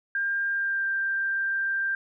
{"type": "tone with pitch glide", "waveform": "sine", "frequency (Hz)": [1600, 1581.6], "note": ["G6", "G6"], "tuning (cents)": [35, 15], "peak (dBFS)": -24, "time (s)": [0.15, 1.95], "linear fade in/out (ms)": 2, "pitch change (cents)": -20, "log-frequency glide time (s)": [0.51, 0.87], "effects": []}